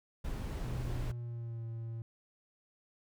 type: noise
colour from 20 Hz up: brown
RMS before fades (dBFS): -38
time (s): 0.24-1.12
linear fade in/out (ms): 10
type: tone with pitch glide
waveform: triangle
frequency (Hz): 123.47 to 114.54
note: B2 to A#2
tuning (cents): 0 to -30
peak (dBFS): -36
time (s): 0.65-2.02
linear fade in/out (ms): 0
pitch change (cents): -130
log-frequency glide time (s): 0.8-1.65
effects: none